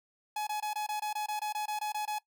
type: tone bursts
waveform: 45% pulse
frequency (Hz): 845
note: G#5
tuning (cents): +30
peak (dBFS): -32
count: 14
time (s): 0.36-2.186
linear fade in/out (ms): 5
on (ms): 110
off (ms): 22
effects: noise-tail reverb RT60 0.1 s tail -20 dB re dry